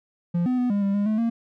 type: tone with pitch steps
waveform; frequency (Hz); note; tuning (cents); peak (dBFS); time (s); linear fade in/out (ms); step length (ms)
triangle; 172.9 / 252.1 / 247.7 / 202.5 / 198.3 / 203.4 / 215.9 / 230.8; F3 / B3 / B3 / G#3 / G3 / G#3 / A3 / A#3; -17 / +36 / +5 / -43 / +20 / -36 / -33 / -17; -18; 0.34-1.3; 10; 120
effects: none